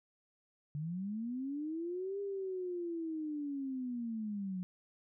sine linear two-way sweep, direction up then down, 143 to 404 to 179.2 Hz, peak -36 dBFS, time 0.75-4.63 s, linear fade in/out 0 ms, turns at 2.2 s, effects none

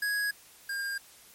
square tone pair in turn, 1661.2 / 1608.3 Hz, G#6 / G6, 0 / +44 cents, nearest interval minor second, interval 56 cents, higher first, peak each -28 / -32 dBFS, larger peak first, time 0.02-0.31 / 0.69-0.98 s, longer neither, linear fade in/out 5 ms, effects white hiss -55 dBFS RMS until 1.34 s + MP3 64 kbps

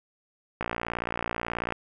click train, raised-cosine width 0.5 ms, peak -14 dBFS, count 66, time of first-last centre 0.61-1.723 s, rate 58.4 Hz, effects none

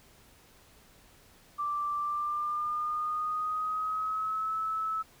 sine tone with pitch glide, 1174 to 1302.6 Hz, D6 to E6, -1 to -21 cents, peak -29 dBFS, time 1.58-5.03 s, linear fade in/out 20 ms, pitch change +180 cents, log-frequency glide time 1.98-4.56 s, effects pink hiss -59 dBFS RMS until 5.2 s

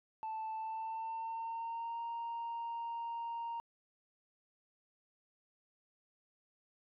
sine tone with pitch glide, 880 to 930.2 Hz, A5 to A#5, 0 to -4 cents, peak -36 dBFS, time 0.23-3.6 s, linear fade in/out 0 ms, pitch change +96 cents, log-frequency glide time 0.54-2.01 s, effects tanh soft clip ceiling -36 dBFS

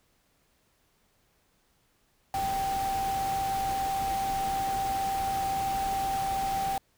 sine tone in noise, 780 Hz, G5, 9 cents flat, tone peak -27 dBFS, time 2.34-6.78 s, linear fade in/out 2 ms, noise pink, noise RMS -38 dBFS, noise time 2.34-6.78 s, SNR +8 dB, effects pink hiss -69 dBFS RMS until 6.97 s

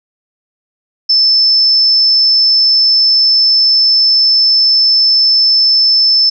sine tone, 5274 Hz, E8, in tune, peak -6 dBFS, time 1.09-6.3 s, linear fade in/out 10 ms, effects none

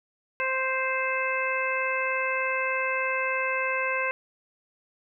harmonic tone, 523.3 Hz, C5, in tune, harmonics 1 / 2 / 3 / 4 / 5, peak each -31 / -31 / -31 / -31 / -31 dBFS, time 0.4-4.11 s, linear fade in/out 0 ms, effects none

